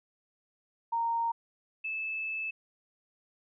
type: tone pair in turn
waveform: sine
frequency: 926 / 2619 Hz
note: A#5 / E7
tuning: -12 / -12 cents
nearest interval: octave + tritone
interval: 1800 cents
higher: second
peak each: -27 / -32 dBFS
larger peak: first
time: 0.92-1.32 / 1.84-2.51 s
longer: second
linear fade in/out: 10 ms
effects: none